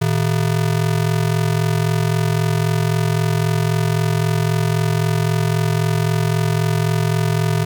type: ring-modulated tone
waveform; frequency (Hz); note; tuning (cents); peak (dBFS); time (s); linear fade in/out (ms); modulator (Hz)
square; 135.6; C#3; -38; -13; 0.01-7.65; 10; 21.9
effects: 8-bit